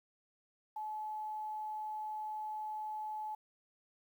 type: tone with quantisation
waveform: sine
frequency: 858 Hz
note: A5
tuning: 44 cents flat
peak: -38 dBFS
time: 0.76-3.35 s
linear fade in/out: 5 ms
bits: 11
effects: none